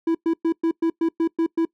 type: tone bursts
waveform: triangle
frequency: 329.6 Hz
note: E4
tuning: in tune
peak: -15 dBFS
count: 9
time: 0.07-1.652 s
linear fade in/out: 5 ms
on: 78 ms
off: 110 ms
effects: noise-tail reverb RT60 0.1 s tail -22 dB re dry